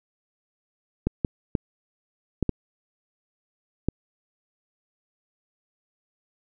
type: clicks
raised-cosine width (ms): 3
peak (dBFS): -9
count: 6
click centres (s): 1.07 / 1.248 / 1.552 / 2.427 / 2.493 / 3.886
effects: none